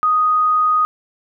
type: tone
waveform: sine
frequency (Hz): 1245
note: D#6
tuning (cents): +1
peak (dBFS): -12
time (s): 0.03-0.85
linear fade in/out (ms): 0
effects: none